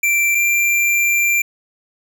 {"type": "tone pair in turn", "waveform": "square", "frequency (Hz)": [2349, 2369], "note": ["D7", "D7"], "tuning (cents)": [0, 14], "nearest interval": "unison", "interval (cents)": 14, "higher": "second", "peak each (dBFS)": -14, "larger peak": "neither", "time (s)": [[0.03, 0.35], [0.35, 1.42]], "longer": "second", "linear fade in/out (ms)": 5, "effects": []}